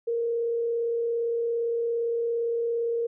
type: tone with frequency modulation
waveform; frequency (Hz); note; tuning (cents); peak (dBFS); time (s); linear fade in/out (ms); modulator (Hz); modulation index
sine; 466.2; A#4; 0; -24; 0.07-3.07; 10; 37.5; 0.22
effects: none